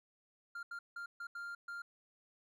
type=tone bursts at uneven times; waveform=triangle; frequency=1396.9 Hz; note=F6; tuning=in tune; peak=-40 dBFS; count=6; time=0.55-0.63 / 0.71-0.79 / 0.96-1.06 / 1.2-1.27 / 1.35-1.55 / 1.68-1.82 s; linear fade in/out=5 ms; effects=none